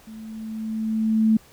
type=tone with level ramp; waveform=sine; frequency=220 Hz; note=A3; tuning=in tune; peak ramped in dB=-37 to -13 dBFS; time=0.07-1.37 s; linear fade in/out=5 ms; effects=pink hiss -52 dBFS RMS until 1.52 s